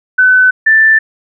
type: tone pair in turn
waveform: sine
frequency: 1509 / 1768.6 Hz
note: F#6 / A6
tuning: +34 / +8 cents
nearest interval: minor third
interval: 274 cents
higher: second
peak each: -4 dBFS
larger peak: neither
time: 0.18-0.51 / 0.66-0.99 s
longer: neither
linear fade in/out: 10 ms
effects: none